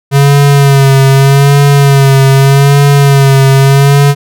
square tone with vibrato, 138.59 Hz, C#3, in tune, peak -3 dBFS, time 0.11-4.15 s, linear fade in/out 50 ms, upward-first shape sine, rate 0.82 Hz, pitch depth 43 cents each way, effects none

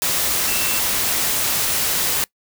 sine tone in noise, 2685 Hz, E7, 31 cents sharp, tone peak -28 dBFS, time 0.48-0.79 s, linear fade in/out 0 ms, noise white, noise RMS -20 dBFS, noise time 0.02-2.24 s, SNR -11 dB, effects noise-tail reverb RT60 0.1 s tail -23 dB re dry

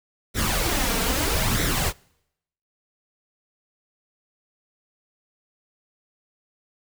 pink noise with flanger, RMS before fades -23 dBFS, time 0.34-1.93 s, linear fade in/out 50 ms, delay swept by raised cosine 0.52 to 4.42 ms, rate 0.78 Hz, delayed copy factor +0.6, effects noise-tail reverb RT60 0.8 s tail -26 dB re dry

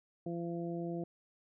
harmonic tone, 170.4 Hz, F3, 42 cents flat, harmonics 1 / 2 / 3 / 4, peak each -39 / -39 / -46 / -46 dBFS, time 0.26-1.04 s, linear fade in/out 5 ms, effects none

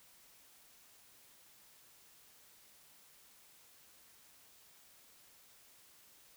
silence, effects white hiss -63 dBFS RMS until 6.36 s

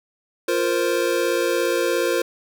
square chord, F suspended fourth, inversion none, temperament equal, 349.2 / 466.2 / 523.3 Hz, F4 / Bb4 / C5, 0 / 0 / 0 cents, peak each -24 dBFS, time 0.48-2.22 s, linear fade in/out 5 ms, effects none

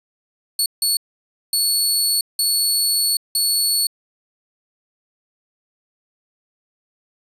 20% pulse tone bursts at uneven times, 4414 Hz, C#8, 8 cents flat, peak -10 dBFS, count 5, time 0.59-0.66 / 0.82-0.97 / 1.53-2.21 / 2.39-3.17 / 3.35-3.87 s, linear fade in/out 2 ms, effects resampled to 32000 Hz

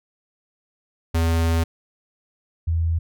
square / sine tone pair in turn, 82.6 / 82.6 Hz, E2 / E2, +4 / +4 cents, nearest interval unison, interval 0 cents, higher neither, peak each -18 dBFS, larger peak neither, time 1.14-1.64 / 2.67-2.99 s, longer first, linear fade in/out 10 ms, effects none

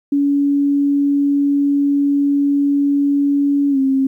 sine tone with pitch glide, 283.3 to 268.2 Hz, C#4 to C4, +38 to +43 cents, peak -12 dBFS, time 0.12-4.07 s, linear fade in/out 5 ms, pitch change -95 cents, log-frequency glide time 3.7-3.78 s, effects 9-bit

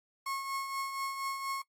35% pulse tone with tremolo, 1090 Hz, C#6, 29 cents flat, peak -31 dBFS, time 0.26-1.62 s, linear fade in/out 5 ms, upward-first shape triangle, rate 4.2 Hz, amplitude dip 55%, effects noise-tail reverb RT60 0.1 s tail -20 dB re dry + AAC 64 kbps

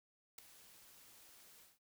white noise with ADSR envelope, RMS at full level -45 dBFS, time 0.38-1.79 s, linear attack 6 ms, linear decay 4 ms, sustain -17 dB, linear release 180 ms, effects none

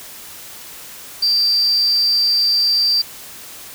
sine tone with amplitude modulation, 4699 Hz, D8, in tune, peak -9 dBFS, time 1.22-3.02 s, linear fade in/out 10 ms, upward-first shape sine, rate 247 Hz, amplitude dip 50%, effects tanh soft clip ceiling -9 dBFS + white hiss -36 dBFS RMS until 3.74 s

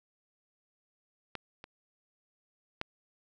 clicks, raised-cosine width 0.3 ms, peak -21 / -29 / -17 dBFS, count 3, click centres 1.353 / 1.641 / 2.814 s, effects none

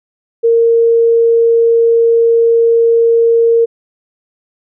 sine tone, 461.9 Hz, A#4, 16 cents flat, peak -6 dBFS, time 0.43-3.66 s, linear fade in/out 20 ms, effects none

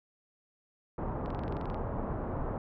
pink low-pass noise, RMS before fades -35 dBFS, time 0.98-2.58 s, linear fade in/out 2 ms, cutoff 1100 Hz, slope 24 dB/octave
click train, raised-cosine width 0.3 ms, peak -32 dBFS, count 12, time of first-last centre 1.26-1.745 s, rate 22.7 Hz
effects none

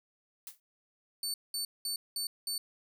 blue noise with exponential decay, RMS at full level -40 dBFS, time 0.47-0.6 s, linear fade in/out 1 ms, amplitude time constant 28 ms
25% pulse tone bursts, 4500 Hz, C#8, 25 cents sharp, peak -28 dBFS, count 5, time 1.23-2.58 s, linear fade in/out 2 ms, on 110 ms, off 200 ms
effects none

